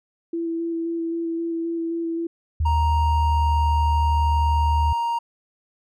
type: tone with vibrato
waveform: sine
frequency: 332.9 Hz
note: E4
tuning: 17 cents sharp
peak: -23 dBFS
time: 0.33-2.27 s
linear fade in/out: 5 ms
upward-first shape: square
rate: 3.8 Hz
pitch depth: 11 cents each way
type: tone with pitch glide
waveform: sine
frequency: 77.78 to 76.09 Hz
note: D#2 to D#2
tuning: 0 to -38 cents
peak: -18 dBFS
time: 2.6-4.93 s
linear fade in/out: 5 ms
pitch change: -38 cents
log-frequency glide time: 3.02-3.51 s
type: tone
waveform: triangle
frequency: 935 Hz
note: A#5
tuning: 5 cents sharp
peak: -19 dBFS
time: 2.65-5.19 s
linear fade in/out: 10 ms
effects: none